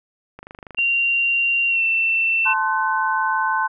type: click train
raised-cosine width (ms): 0.5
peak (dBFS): -22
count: 11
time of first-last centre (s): 0.39-0.787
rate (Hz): 25.2
type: tone with pitch glide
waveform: sine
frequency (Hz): 2765 to 2683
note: F7 to E7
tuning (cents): -18 to +30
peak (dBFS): -16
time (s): 0.77-2.54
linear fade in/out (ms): 20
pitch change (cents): -52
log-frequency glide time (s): 1.68-1.83
type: chord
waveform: sine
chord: F# diminished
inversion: first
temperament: equal with one note detuned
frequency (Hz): 880 / 1046.5 / 1511.9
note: A5 / C6 / F#6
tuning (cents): 0 / 0 / +37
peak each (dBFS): -22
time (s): 2.45-3.68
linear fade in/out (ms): 20
effects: none